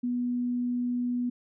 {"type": "tone", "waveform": "sine", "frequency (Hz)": 244.8, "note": "B3", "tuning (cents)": -15, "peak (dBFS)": -26, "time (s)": [0.03, 1.3], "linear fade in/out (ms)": 10, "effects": []}